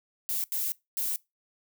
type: noise bursts at uneven times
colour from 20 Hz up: violet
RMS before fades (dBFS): -30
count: 3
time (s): 0.29-0.44 / 0.52-0.72 / 0.97-1.16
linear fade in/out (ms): 0
effects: noise-tail reverb RT60 0.2 s tail -22 dB re dry